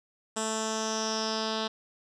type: tone with low-pass filter sweep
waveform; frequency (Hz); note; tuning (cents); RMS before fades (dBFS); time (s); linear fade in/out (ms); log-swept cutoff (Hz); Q
10% pulse; 220; A3; 0; -31; 0.36-1.68; 10; 7900 to 4300; 5.9
effects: none